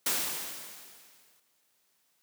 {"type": "noise with exponential decay", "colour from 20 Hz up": "white", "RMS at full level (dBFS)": -27, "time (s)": [0.06, 1.4], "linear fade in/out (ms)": 5, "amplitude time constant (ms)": 290, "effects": ["white hiss -72 dBFS RMS until 2.22 s", "high-pass 150 Hz 12 dB/octave"]}